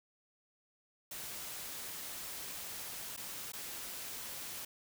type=noise with dropouts; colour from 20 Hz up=white; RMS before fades=-44 dBFS; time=1.11-4.65 s; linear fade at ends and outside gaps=5 ms; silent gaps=3.165-3.174 / 3.521-3.533 s; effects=none